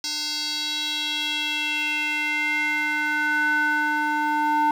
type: tone with band-pass filter sweep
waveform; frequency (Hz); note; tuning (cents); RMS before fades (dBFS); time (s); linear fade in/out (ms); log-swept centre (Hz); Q
square; 300; D4; +37; -24; 0.04-4.71; 2; 5100 to 990; 4.1
effects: 8-bit